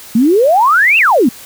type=exponential two-way sweep; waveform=sine; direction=up then down; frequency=213.1 to 2809 to 213.1 Hz; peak=-6 dBFS; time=0.15-1.29 s; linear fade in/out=5 ms; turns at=0.98 s; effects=white hiss -34 dBFS RMS until 1.45 s